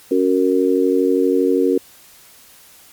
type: chord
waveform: sine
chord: F# major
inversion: second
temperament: just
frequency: 277.5 / 370 / 462.5 Hz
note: C#4 / F#4 / A#4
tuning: +2 / 0 / -14 cents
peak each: -17 dBFS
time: 0.11-1.78 s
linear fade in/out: 5 ms
effects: white hiss -46 dBFS RMS until 2.92 s + MP3 96 kbps